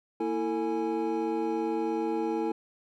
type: tone cluster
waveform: triangle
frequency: 232.1 / 329.3 / 447.8 / 832 Hz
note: A#3 / E4 / A4 / G#5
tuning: -7 / -2 / +30 / +3 cents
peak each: -35 / -28 / -30 / -33 dBFS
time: 0.2-2.52 s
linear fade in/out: 5 ms
effects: none